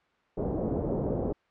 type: low-pass noise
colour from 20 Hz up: white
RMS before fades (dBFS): -30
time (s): 0.37-1.33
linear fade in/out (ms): 10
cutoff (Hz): 550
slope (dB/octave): 24
effects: white hiss -67 dBFS RMS until 1.5 s + low-pass 2000 Hz 12 dB/octave